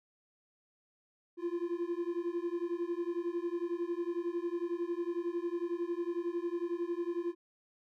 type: beating tone pair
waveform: triangle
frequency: 340 / 351 Hz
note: F4 / F4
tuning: -46 / +9 cents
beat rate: 11 Hz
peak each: -34 / -34 dBFS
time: 1.37-7.35 s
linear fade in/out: 50 ms
effects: none